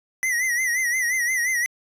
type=tone with vibrato; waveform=square; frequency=1975.5 Hz; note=B6; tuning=in tune; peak=-21 dBFS; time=0.23-1.66 s; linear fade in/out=0 ms; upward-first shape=sine; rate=5.7 Hz; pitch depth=93 cents each way; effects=resampled to 32000 Hz